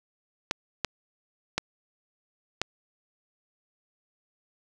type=clicks; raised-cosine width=0.2 ms; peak=-8 dBFS; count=4; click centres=0.511 / 0.847 / 1.58 / 2.616 s; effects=none